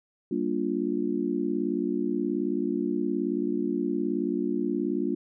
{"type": "chord", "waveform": "sine", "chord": "G minor seventh", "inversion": "none", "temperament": "just", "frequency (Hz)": [196, 235.2, 294, 352.8], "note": ["G3", "Bb3", "D4", "F4"], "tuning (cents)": [0, 16, 2, 18], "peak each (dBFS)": [-33, -31, -29, -30], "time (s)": [0.31, 5.15], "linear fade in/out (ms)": 5, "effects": []}